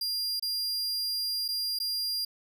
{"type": "tone with dropouts", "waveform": "45% pulse", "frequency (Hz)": 4800, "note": "D8", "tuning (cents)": 37, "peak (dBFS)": -28, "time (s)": [0.01, 2.25], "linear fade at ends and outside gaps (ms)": 5, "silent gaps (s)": [[0.397, 0.424], [1.481, 1.486], [1.789, 1.8]], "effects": []}